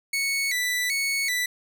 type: tone with vibrato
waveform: sawtooth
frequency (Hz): 2093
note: C7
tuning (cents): 0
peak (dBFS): -20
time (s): 0.13-1.46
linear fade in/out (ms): 5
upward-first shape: square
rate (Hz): 1.3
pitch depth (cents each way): 97
effects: none